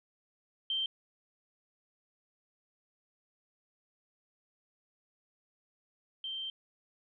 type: tone pair in turn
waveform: sine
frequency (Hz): 3136 / 3136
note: G7 / G7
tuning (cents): 0 / 0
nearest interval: unison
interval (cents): 0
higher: neither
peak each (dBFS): -30 / -36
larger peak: first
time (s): 0.7-0.86 / 6.24-6.5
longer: second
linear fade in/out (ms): 2
effects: none